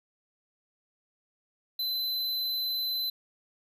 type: tone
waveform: square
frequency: 4038 Hz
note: B7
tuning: 38 cents sharp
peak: -29 dBFS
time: 1.79-3.1 s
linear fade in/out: 5 ms
effects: none